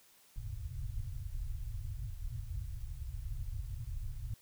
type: low-pass noise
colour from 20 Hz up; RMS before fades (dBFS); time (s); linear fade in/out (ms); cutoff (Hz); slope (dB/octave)
pink; -40; 0.36-4.34; 5; 130; 96
effects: white hiss -64 dBFS RMS until 4.41 s